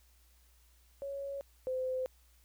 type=tone pair in turn; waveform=sine; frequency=556 / 514.8 Hz; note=C#5 / C5; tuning=+5 / -28 cents; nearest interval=minor second; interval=133 cents; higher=first; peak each=-37 / -32 dBFS; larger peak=second; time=1.02-1.41 / 1.67-2.06 s; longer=neither; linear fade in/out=0 ms; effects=added 60 Hz sine -63 dBFS peak until 2.44 s + white hiss -69 dBFS RMS until 2.44 s